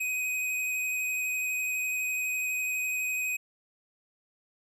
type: tone with vibrato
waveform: square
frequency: 2511 Hz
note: D#7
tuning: 15 cents sharp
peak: -29 dBFS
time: 0-3.37 s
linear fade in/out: 10 ms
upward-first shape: sine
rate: 12 Hz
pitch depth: 12 cents each way
effects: none